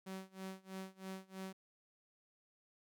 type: tone with tremolo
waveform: sawtooth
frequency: 190 Hz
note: F#3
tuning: 46 cents sharp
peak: -39 dBFS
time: 0.06-1.53 s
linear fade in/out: 10 ms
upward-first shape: sine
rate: 3.1 Hz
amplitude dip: 95%
effects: none

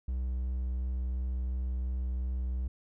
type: tone with vibrato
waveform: triangle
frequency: 63 Hz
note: B1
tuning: 35 cents sharp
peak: -28 dBFS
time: 0.08-2.68 s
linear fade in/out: 5 ms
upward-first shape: sine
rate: 2.8 Hz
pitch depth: 9 cents each way
effects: none

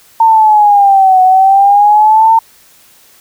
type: exponential two-way sweep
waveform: sine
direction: down then up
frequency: 910 to 740 to 910 Hz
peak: -3 dBFS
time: 0.2-2.39 s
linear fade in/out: 5 ms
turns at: 1.22 s
effects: white hiss -44 dBFS RMS until 3.2 s

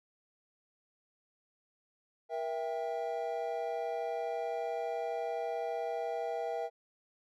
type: chord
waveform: triangle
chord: E diminished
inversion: second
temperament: just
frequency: 474.7 / 659.3 / 791.1 Hz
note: Bb4 / E5 / G5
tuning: +31 / 0 / +16 cents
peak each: -36 / -35 / -37 dBFS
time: 2.29-6.7 s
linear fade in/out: 50 ms
effects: none

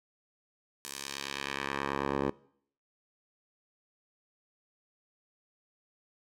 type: tone with band-pass filter sweep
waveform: 10% pulse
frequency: 69.3 Hz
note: C#2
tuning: in tune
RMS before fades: -35 dBFS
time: 0.85-2.3 s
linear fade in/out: 0 ms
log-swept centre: 8600 to 530 Hz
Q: 0.88
effects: noise-tail reverb RT60 0.6 s tail -21 dB re dry

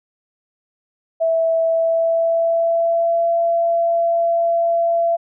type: tone with pitch glide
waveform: sine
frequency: 656 to 676 Hz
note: E5 to E5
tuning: -9 to +43 cents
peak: -14 dBFS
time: 1.2-5.17 s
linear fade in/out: 20 ms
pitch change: +52 cents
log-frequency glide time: 1.63-3.28 s
effects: none

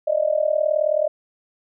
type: tone with amplitude modulation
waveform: sine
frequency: 611 Hz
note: D#5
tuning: 32 cents flat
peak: -13 dBFS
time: 0.07-1.08 s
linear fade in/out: 10 ms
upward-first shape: sine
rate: 39.1 Hz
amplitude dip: 90%
effects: none

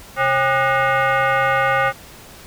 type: tone with frequency modulation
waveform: sine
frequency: 129.8 Hz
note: C3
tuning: 13 cents flat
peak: -14 dBFS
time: 0.16-1.93 s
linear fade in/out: 50 ms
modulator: 671 Hz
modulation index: 2.7
effects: pink hiss -41 dBFS RMS until 2.46 s

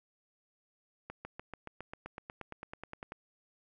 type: accelerating click train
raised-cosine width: 0.5 ms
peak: -27 dBFS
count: 18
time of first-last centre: 1.1-3.121 s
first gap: 150 ms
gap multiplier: 0.97
effects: none

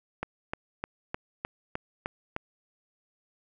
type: click train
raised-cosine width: 0.5 ms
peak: -16 dBFS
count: 8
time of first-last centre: 0.23-2.364 s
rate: 3.28 Hz
effects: none

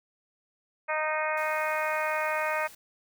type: harmonic tone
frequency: 309.4 Hz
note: D#4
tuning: 10 cents flat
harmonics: 2 / 3 / 4 / 5 / 6 / 7 / 8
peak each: -31 / -33 / -34 / -35 / -36 / -36 / -37 dBFS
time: 0.88-2.68 s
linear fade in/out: 20 ms
type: noise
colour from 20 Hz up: white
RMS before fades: -50 dBFS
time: 1.37-2.75 s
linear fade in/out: 5 ms
effects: none

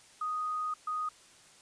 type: tone bursts at uneven times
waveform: sine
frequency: 1244.5 Hz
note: D#6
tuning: in tune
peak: -31 dBFS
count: 2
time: 0.21-0.74 / 0.87-1.09 s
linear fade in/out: 5 ms
effects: white hiss -58 dBFS RMS until 1.61 s + resampled to 22050 Hz

